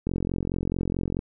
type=click train; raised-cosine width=3 ms; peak=-14 dBFS; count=51; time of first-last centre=0.07-1.191 s; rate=44.6 Hz; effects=none